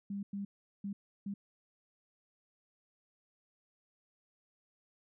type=tone bursts at uneven times; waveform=sine; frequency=200 Hz; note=G3; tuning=35 cents sharp; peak=-36 dBFS; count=4; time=0.1-0.23 / 0.33-0.45 / 0.84-0.93 / 1.26-1.34 s; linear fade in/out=5 ms; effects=none